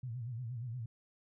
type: tone with vibrato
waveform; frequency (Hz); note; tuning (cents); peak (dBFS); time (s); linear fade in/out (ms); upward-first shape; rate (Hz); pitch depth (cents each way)
sine; 120; B2; -49; -38; 0.03-0.86; 5; sine; 8.5; 130
effects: none